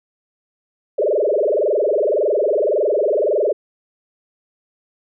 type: tone with frequency modulation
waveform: sine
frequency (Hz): 506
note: B4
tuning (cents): +42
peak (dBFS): -14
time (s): 0.98-3.53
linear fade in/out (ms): 10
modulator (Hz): 21.8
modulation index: 5.3
effects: none